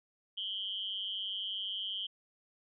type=tone with amplitude modulation; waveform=sine; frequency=3136 Hz; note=G7; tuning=in tune; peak=-31 dBFS; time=0.37-2.07 s; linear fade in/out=10 ms; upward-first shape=sine; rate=197 Hz; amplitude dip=95%; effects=none